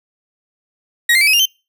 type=tone with pitch steps; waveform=35% pulse; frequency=1895 / 2091 / 2306 / 2544 / 2807 / 3096 Hz; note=A#6 / C7 / D7 / D#7 / F7 / G7; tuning=+28 / -2 / -32 / +38 / +8 / -22 cents; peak=-8 dBFS; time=1.09-1.456 s; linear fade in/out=5 ms; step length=61 ms; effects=noise-tail reverb RT60 0.3 s tail -26 dB re dry